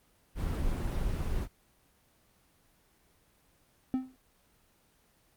brown noise, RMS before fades -31 dBFS, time 0.35-1.48 s, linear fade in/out 50 ms
triangle tone with exponential decay, 259.2 Hz, C4, 16 cents flat, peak -22 dBFS, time 3.94-4.16 s, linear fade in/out 0 ms, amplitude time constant 47 ms
effects pink hiss -67 dBFS RMS until 5.36 s + Opus 24 kbps

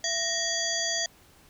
harmonic tone with a mistuned harmonic, 671 Hz, E5, 31 cents sharp, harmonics 1 / 3 / 5 / 7 / 9 / 10, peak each -35 / -33 / -34 / -32 / -33 / -33 dBFS, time 0.04-1.06 s, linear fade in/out 2 ms, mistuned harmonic 3, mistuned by -130 cents, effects pink hiss -57 dBFS RMS until 1.49 s

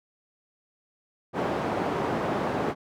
white band-pass noise, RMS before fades -28 dBFS, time 1.33-2.75 s, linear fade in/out 50 ms, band 130 to 740 Hz, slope 12 dB/octave, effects none

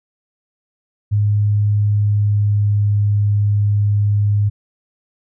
sine tone with pitch glide, 103.83 to 103.05 Hz, G#2 to G#2, 0 to -13 cents, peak -12 dBFS, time 1.11-4.5 s, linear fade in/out 20 ms, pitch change -13 cents, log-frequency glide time 1.8-2.9 s, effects none

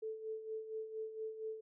sine tone with tremolo, 439.2 Hz, A4, 3 cents flat, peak -38 dBFS, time 0.02-1.61 s, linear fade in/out 10 ms, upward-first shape sine, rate 4.3 Hz, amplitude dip 65%, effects none

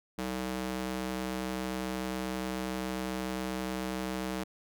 square tone with high-pass filter, 63.6 Hz, C2, 48 cents flat, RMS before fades -35 dBFS, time 0.18-4.44 s, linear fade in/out 10 ms, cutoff 210 Hz, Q 0.9, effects none

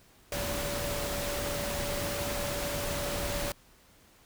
sine tone in noise, 575 Hz, D5, 37 cents flat, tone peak -36 dBFS, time 0.32-3.52 s, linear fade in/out 2 ms, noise pink, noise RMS -34 dBFS, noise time 0.32-3.52 s, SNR -5 dB, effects pink hiss -60 dBFS RMS until 4.25 s

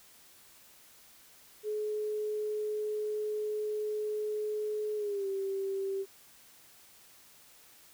sine tone with pitch glide, 424.6 to 389.4 Hz, G#4 to G4, +38 to -12 cents, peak -31 dBFS, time 1.63-6.06 s, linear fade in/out 50 ms, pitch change -150 cents, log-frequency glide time 4.96-5.27 s, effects white hiss -58 dBFS RMS until 7.93 s

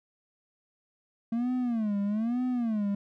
triangle tone with vibrato, 225.3 Hz, A3, 41 cents sharp, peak -24 dBFS, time 1.32-2.95 s, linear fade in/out 5 ms, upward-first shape sine, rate 1.1 Hz, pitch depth 200 cents each way, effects none

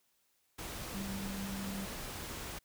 sine tone in noise, 195.5 Hz, G3, 4 cents flat, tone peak -39 dBFS, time 0.94-1.86 s, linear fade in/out 10 ms, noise pink, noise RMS -43 dBFS, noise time 0.58-2.59 s, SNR +1 dB, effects white hiss -75 dBFS RMS until 2.64 s

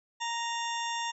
harmonic tone with a mistuned harmonic, 932.3 Hz, A#5, in tune, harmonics 1 / 2 / 3 / 4 / 6 / 7 / 8, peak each -33 / -39 / -40 / -40 / -43 / -45 / -46 dBFS, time 0.2-1.12 s, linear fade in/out 20 ms, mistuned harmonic 4, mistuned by -81 cents, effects none

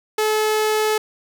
sawtooth tone, 430.6 Hz, A4, 37 cents flat, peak -13 dBFS, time 0.18-0.98 s, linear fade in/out 5 ms, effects none

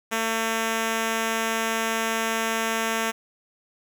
5% pulse tone, 225 Hz, A3, 39 cents sharp, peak -12 dBFS, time 0.11-3.12 s, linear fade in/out 20 ms, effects none

